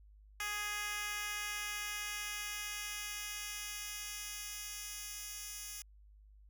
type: tone with high-pass filter sweep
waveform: 10% pulse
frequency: 415.5 Hz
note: G#4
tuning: 1 cent sharp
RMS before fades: -42 dBFS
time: 0.4-5.82 s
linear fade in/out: 2 ms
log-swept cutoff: 1500 to 5400 Hz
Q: 0.74
effects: added 51 Hz sine -57 dBFS peak until 6.49 s